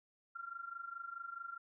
sine tone with amplitude modulation, 1378 Hz, F6, 24 cents flat, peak -40 dBFS, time 0.35-1.58 s, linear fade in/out 10 ms, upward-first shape sine, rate 24.7 Hz, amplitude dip 80%, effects none

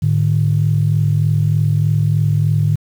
sine tone pair together, 107 / 150.28 Hz, A2 / D3, -48 / +40 cents, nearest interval tritone, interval 588 cents, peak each -14 dBFS, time 0.02-2.76 s, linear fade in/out 10 ms, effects tanh soft clip ceiling -4 dBFS + 7-bit

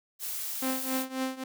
blue noise, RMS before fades -35 dBFS, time 0.19-1.06 s, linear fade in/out 50 ms
sawtooth tone with tremolo, 261.6 Hz, C4, in tune, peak -23 dBFS, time 0.62-1.44 s, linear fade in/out 5 ms, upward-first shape triangle, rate 3.7 Hz, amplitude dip 90%
effects none

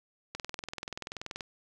click train, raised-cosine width 0.2 ms, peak -20 dBFS, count 23, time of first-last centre 0.35-1.408 s, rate 20.8 Hz, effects none

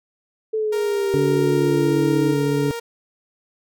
sine exponential sweep, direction down, 440 to 310 Hz, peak -19 dBFS, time 0.53-2.34 s, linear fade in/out 10 ms
sawtooth tone, 466.2 Hz, A#4, in tune, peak -23 dBFS, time 0.72-2.8 s, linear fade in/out 10 ms
harmonic tone, 143.3 Hz, D3, 42 cents flat, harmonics 1 / 2 / 3, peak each -22 / -22 / -22 dBFS, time 1.14-2.71 s, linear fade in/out 0 ms
effects none

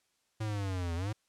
square linear two-way sweep, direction down then up, 110.7 to 82.41 to 110.7 Hz, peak -33 dBFS, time 0.4-1.13 s, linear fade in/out 10 ms, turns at 0.95 s, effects white hiss -75 dBFS RMS until 1.28 s + low-pass 9000 Hz 12 dB/octave

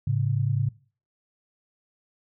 sine tone pair together, 108.05 / 137.8 Hz, A2 / C#3, -31 / -10 cents, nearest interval major third, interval 421 cents, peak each -24 dBFS, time 0.07-0.69 s, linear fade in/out 5 ms, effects noise-tail reverb RT60 0.4 s tail -21 dB re dry

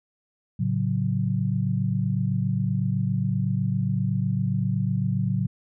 sine chord, F# minor, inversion first, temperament just, 111 / 138.75 / 185 Hz, A2 / C#3 / F#3, +16 / +2 / 0 cents, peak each -26 dBFS, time 0.59-5.47 s, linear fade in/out 10 ms, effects none

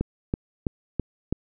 click train, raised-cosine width 3 ms, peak -11 dBFS, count 5, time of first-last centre 0.01-1.326 s, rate 3.04 Hz, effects none

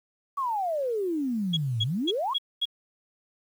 sine exponential two-way sweep, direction down then up, 1151 to 105.7 to 1151 Hz, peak -25 dBFS, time 0.37-2.34 s, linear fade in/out 10 ms, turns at 1.82 s
sine tone bursts, 3322 Hz, G#7, in tune, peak -22 dBFS, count 5, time 1.53-2.655 s, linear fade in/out 10 ms, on 41 ms, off 230 ms
effects tanh soft clip ceiling -16 dBFS + 9-bit

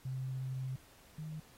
sine tone pair in turn, 130.81 / 155.56 Hz, C3 / D#3, 0 / 0 cents, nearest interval minor third, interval 300 cents, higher second, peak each -36 / -40 dBFS, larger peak first, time 0.05-0.76 / 1.18-1.4 s, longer first, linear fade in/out 5 ms, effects pink hiss -62 dBFS RMS until 1.57 s + AAC 48 kbps

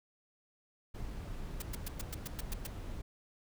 brown noise, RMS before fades -42 dBFS, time 0.94-3.02 s, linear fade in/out 10 ms
white noise bursts, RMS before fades -41 dBFS, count 9, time 1.6-2.669 s, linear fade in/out 5 ms, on 21 ms, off 110 ms
effects none

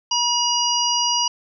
harmonic tone, 960 Hz, B5, 49 cents flat, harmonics 1 / 3 / 5 / 6, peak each -23 / -23 / -23 / -23 dBFS, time 0.11-1.28 s, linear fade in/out 5 ms, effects none

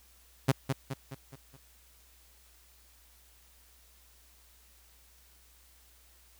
sawtooth tone with echo, 135 Hz, C#3, 45 cents flat, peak -17 dBFS, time 0.48-0.52 s, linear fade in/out 10 ms, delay 210 ms, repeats 5, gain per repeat -6 dB, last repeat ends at 1.57 s, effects added 60 Hz sine -62 dBFS peak until 6.39 s + white hiss -62 dBFS RMS until 6.39 s

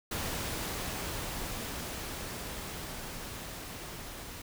pink noise with level ramp, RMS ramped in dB -35 to -44 dBFS, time 0.11-4.42 s, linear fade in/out 5 ms, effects none

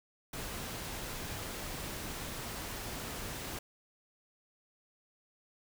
pink noise, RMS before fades -41 dBFS, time 0.33-3.59 s, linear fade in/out 5 ms
click train, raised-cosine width 3 ms, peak -35 dBFS, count 8, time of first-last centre 1.32-3.578 s, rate 3.1 Hz
effects none

